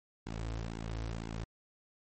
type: tone with flanger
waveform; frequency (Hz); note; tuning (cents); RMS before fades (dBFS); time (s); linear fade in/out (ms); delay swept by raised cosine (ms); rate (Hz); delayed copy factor
sawtooth; 55.8; A1; +25; -39; 0.26-1.44; 5; 1.6 to 5.3; 2; -0.9
effects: MP3 32 kbps